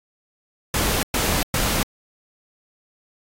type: noise bursts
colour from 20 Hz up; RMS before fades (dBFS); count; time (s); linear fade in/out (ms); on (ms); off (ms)
pink; -21; 3; 0.74-1.83; 2; 290; 110
effects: AAC 48 kbps